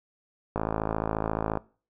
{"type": "click train", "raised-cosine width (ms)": 1, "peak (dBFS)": -13, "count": 56, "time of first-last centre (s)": [0.56, 1.573], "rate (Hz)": 54.3, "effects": ["noise-tail reverb RT60 0.4 s tail -22 dB re dry"]}